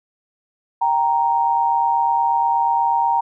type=tone pair together; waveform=sine; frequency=784 / 932.3 Hz; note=G5 / A#5; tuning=0 / 0 cents; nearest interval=minor third; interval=300 cents; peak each=-20 / -16 dBFS; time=0.81-3.21 s; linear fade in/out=10 ms; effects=none